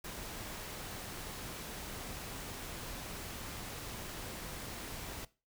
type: noise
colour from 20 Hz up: pink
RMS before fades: -44 dBFS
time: 0.04-5.25 s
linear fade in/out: 5 ms
effects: noise-tail reverb RT60 0.3 s tail -19 dB re dry